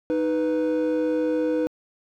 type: tone pair together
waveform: triangle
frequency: 311.2 / 494 Hz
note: D#4 / B4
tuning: 0 / 0 cents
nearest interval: minor sixth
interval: 800 cents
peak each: -21 dBFS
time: 0.1-1.67 s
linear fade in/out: 0 ms
effects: tanh soft clip ceiling -12 dBFS